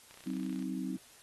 click train, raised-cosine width 0.2 ms, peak -35 dBFS, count 17, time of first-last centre 0.11-0.624 s, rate 31.1 Hz
sine chord, C diminished, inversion second, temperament just, 188.37 / 261.6 / 314 Hz, Gb3 / C4 / Eb4, +31 / 0 / +16 cents, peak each -38 / -37 / -40 dBFS, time 0.26-0.97 s, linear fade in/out 10 ms
effects white hiss -58 dBFS RMS until 1.22 s + AAC 32 kbps

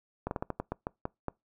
slowing click train, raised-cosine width 1 ms, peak -18 dBFS, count 10, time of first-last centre 0.27-1.283 s, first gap 41 ms, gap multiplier 1.24, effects noise-tail reverb RT60 0.2 s tail -25 dB re dry

